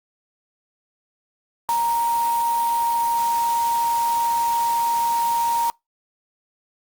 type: tone in noise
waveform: sine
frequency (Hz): 934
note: A#5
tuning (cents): +3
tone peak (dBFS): -18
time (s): 1.69-5.7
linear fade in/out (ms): 0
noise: white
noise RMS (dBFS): -33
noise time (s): 1.69-5.7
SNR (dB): +12
effects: noise-tail reverb RT60 0.2 s tail -26 dB re dry + Opus 48 kbps